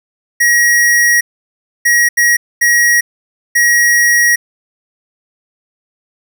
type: tone bursts at uneven times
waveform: square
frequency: 1900 Hz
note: A#6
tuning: 33 cents sharp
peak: -8 dBFS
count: 5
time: 0.4-1.21 / 1.85-2.09 / 2.17-2.37 / 2.61-3.01 / 3.55-4.36 s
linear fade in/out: 10 ms
effects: 8-bit